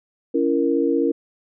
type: chord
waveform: sine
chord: A# diminished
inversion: first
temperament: just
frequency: 279.7 / 335.6 / 466.2 Hz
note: C#4 / E4 / A#4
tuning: +16 / +31 / 0 cents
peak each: -21 dBFS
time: 0.34-1.12 s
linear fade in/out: 10 ms
effects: none